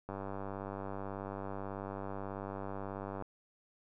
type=click train; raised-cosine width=1 ms; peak=-27 dBFS; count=309; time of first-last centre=0.09-3.223 s; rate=98.3 Hz; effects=none